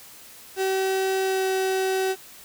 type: tone with pitch glide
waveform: 35% pulse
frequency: 382.1 to 379.7 Hz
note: G4 to F#4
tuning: -44 to +45 cents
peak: -20 dBFS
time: 0.56-2.16 s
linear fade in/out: 50 ms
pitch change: -11 cents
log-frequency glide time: 1.22-1.45 s
effects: white hiss -46 dBFS RMS until 2.44 s